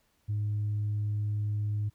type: tone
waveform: sine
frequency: 104.6 Hz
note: G#2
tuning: 13 cents sharp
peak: -26 dBFS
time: 0.28-1.9 s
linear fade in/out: 20 ms
effects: tanh soft clip ceiling -25 dBFS + pink hiss -71 dBFS RMS until 1.94 s